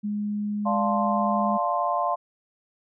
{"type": "tone", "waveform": "sine", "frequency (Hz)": 207.7, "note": "G#3", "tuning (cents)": 0, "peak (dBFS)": -25, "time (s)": [0.03, 1.58], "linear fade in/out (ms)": 20}
{"type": "chord", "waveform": "sine", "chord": "D minor seventh", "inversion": "none", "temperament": "equal", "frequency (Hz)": [587.3, 698.5, 880, 1046.5], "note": ["D5", "F5", "A5", "C6"], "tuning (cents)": [0, 0, 0, 0], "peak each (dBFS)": [-30, -26, -30, -26], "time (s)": [0.65, 2.16], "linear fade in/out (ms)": 20}
{"effects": []}